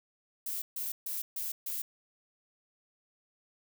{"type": "noise bursts", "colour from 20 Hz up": "violet", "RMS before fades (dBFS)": -36, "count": 5, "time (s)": [0.46, 1.82], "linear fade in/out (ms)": 5, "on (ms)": 160, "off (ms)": 140, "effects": []}